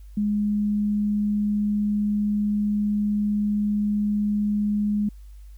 sine tone, 207.7 Hz, G#3, in tune, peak -20 dBFS, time 0.17-5.09 s, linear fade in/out 5 ms, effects added 50 Hz sine -40 dBFS peak until 5.57 s + white hiss -64 dBFS RMS until 5.57 s

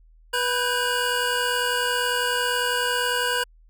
square tone cluster, 490 / 984 / 1508 / 1598 / 2880 Hz, B4 / B5 / F#6 / G6 / F#7, -14 / -7 / +32 / +33 / -47 cents, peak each -29 dBFS, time 0.33-3.44 s, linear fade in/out 10 ms, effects added 40 Hz sine -50 dBFS peak until 3.69 s

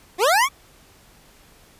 25% pulse linear sweep, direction up, 329.6 to 1170 Hz, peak -11 dBFS, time 0.18-0.49 s, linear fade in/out 50 ms, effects pink hiss -52 dBFS RMS until 1.79 s + resampled to 32000 Hz

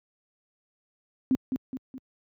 sine tone with echo, 260.4 Hz, C4, 8 cents flat, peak -19 dBFS, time 1.31-1.35 s, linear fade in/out 0 ms, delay 210 ms, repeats 3, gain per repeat -6 dB, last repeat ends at 1.98 s, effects high-pass 80 Hz 12 dB/octave

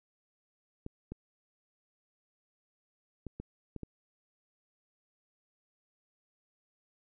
clicks, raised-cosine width 3 ms, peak -27 dBFS, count 6, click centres 0.864 / 1.12 / 3.267 / 3.4 / 3.763 / 3.833 s, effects none

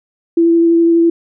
sine tone with vibrato, 335.1 Hz, E4, 29 cents sharp, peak -7 dBFS, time 0.37-1.1 s, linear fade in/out 5 ms, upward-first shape triangle, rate 12 Hz, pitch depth 13 cents each way, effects none

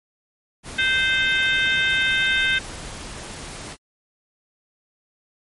pink noise, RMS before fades -35 dBFS, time 0.63-3.77 s, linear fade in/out 50 ms
harmonic tone, 520 Hz, C5, 11 cents flat, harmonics 3 / 4 / 5 / 6 / 7, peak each -20 / -25 / -26 / -27 / -25 dBFS, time 0.78-2.59 s, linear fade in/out 10 ms
effects MP3 48 kbps

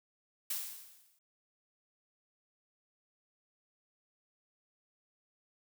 blue noise with exponential decay, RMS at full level -34 dBFS, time 0.5-1.19 s, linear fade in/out 5 ms, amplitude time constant 150 ms, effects none

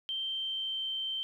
sine tone with pitch glide, 3136 to 3118 Hz, G7 to G7, 0 to -10 cents, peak -32 dBFS, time 0.09-1.23 s, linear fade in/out 0 ms, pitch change -10 cents, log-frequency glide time 0.2-0.83 s, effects 11-bit

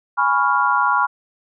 sine chord, C# dominant seventh, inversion second, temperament equal, 830.6 / 987.8 / 1108.7 / 1396.9 Hz, G#5 / B5 / C#6 / E#6, 0 / 0 / 0 / 0 cents, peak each -22 / -19 / -20 / -19 dBFS, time 0.17-1.07 s, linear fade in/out 20 ms, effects none

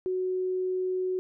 sine tone, 370 Hz, F#4, in tune, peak -26 dBFS, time 0.06-1.19 s, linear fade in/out 0 ms, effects none

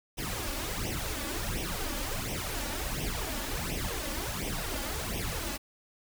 pink noise with flanger, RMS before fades -34 dBFS, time 0.17-5.58 s, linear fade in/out 20 ms, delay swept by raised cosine 0.34 to 3.54 ms, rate 1.4 Hz, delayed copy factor +0.75, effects none

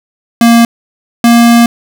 square tone pair in turn, 233.1 / 234.9 Hz, A#3 / A#3, 0 / +13 cents, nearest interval unison, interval 13 cents, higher second, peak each -3 dBFS, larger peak neither, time 0.41-0.65 / 1.24-1.66 s, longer second, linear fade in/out 2 ms, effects none

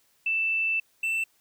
sine / triangle tone pair in turn, 2654 / 2669 Hz, E7 / E7, +11 / +21 cents, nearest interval unison, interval 10 cents, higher second, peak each -23 dBFS, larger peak neither, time 0.26-0.8 / 1.03-1.24 s, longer first, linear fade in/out 5 ms, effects white hiss -66 dBFS RMS until 1.4 s

